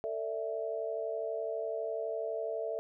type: chord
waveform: sine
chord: A suspended fourth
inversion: none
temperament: equal with one note detuned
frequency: 447.7 / 587.3 / 659.3 Hz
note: A4 / D5 / E5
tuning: +30 / 0 / 0 cents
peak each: -37 / -40 / -36 dBFS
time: 0.04-2.79 s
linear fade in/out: 0 ms
effects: none